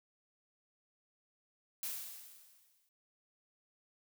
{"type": "noise with exponential decay", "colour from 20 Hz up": "blue", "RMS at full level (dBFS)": -38, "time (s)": [1.83, 2.89], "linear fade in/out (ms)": 1, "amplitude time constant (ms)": 230, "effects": []}